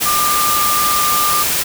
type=tone in noise; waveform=sine; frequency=1196 Hz; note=D6; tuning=31 cents sharp; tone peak=-15 dBFS; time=0.05-1.44 s; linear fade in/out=20 ms; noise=white; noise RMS=-17 dBFS; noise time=0-1.64 s; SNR=-1 dB; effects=none